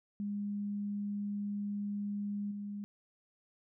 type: tone with level steps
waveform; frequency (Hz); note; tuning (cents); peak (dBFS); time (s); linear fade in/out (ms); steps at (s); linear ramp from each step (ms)
sine; 204.1; G#3; -30; -34 / -38; 0.2-2.84; 0; 2.51; 5
effects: none